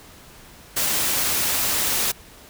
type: noise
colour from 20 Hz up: white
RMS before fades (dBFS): -22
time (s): 0.76-2.12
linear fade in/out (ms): 10
effects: pink hiss -46 dBFS RMS until 2.49 s